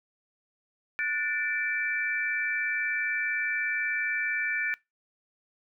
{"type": "tone cluster", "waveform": "sine", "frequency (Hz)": [1464, 1771, 2327], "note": ["F#6", "A6", "D7"], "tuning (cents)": [-19, 11, -17], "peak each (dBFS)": [-34, -30, -31], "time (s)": [0.99, 4.74], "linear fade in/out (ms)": 0, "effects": ["noise-tail reverb RT60 0.2 s tail -22 dB re dry"]}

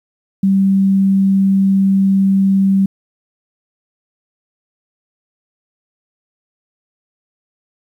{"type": "tone", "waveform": "sine", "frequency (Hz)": 194.1, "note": "G3", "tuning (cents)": -17, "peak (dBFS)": -9, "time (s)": [0.43, 2.86], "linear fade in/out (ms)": 5, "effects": ["8-bit"]}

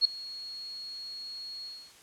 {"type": "tone with ADSR envelope", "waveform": "sine", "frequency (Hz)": 4320, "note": "C#8", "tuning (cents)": -45, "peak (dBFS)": -16, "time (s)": [0.01, 1.93], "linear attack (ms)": 40, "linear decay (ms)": 4, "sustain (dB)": -22, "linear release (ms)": 280, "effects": ["white hiss -55 dBFS RMS until 2.02 s", "low-pass 9000 Hz 12 dB/octave"]}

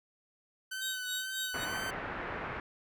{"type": "tone with vibrato", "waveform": "sawtooth", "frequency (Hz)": 1517, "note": "F#6", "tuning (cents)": 43, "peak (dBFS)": -33, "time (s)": [0.71, 1.91], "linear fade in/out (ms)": 10, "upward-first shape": "sine", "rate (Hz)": 2, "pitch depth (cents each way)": 28}
{"type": "tone with tremolo", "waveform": "25% pulse", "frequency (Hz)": 3781, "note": "A#7", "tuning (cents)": 24, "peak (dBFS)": -31, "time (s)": [0.81, 1.65], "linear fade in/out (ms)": 10, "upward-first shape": "sine", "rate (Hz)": 3.7, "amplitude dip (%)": 100}
{"type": "low-pass noise", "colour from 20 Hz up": "white", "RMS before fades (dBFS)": -39, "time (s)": [1.54, 2.6], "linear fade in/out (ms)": 2, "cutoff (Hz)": 1900, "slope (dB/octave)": 24}
{"effects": []}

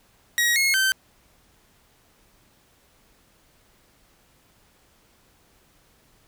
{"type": "tone with pitch steps", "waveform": "sawtooth", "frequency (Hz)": [1899, 2165, 1547], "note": ["A#6", "C#7", "G6"], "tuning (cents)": [32, -41, -23], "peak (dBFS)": -15, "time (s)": [0.38, 0.92], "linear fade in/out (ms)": 0, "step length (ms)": 180, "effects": ["pink hiss -60 dBFS RMS until 6.27 s"]}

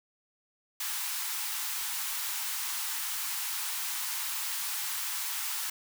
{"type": "high-pass noise", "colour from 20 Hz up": "white", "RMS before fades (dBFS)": -34, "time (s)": [0.8, 5.7], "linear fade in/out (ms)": 5, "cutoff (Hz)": 800, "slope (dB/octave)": 96, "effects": []}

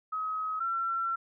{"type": "tone pair in turn", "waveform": "sine", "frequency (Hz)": [1272, 1353.1], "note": ["D#6", "E6"], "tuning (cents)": [38, 45], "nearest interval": "minor second", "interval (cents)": 107, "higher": "second", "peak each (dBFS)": [-30, -28], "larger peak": "second", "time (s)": [[0.12, 0.6], [0.6, 1.16]], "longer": "second", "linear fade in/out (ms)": 10, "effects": []}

